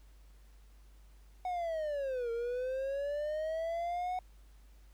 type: linear two-way sweep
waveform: triangle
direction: down then up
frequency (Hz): 740 to 459.4 to 740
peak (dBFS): -31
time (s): 1.45-4.19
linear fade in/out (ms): 2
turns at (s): 2.31
effects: added 50 Hz sine -55 dBFS peak until 4.93 s + pink hiss -69 dBFS RMS until 4.93 s